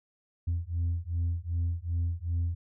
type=beating tone pair; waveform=sine; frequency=84 / 86.6 Hz; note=E2 / F2; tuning=+33 / -14 cents; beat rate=2.6 Hz; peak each=-29 dBFS; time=0.47-2.55 s; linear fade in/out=10 ms; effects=tanh soft clip ceiling -24 dBFS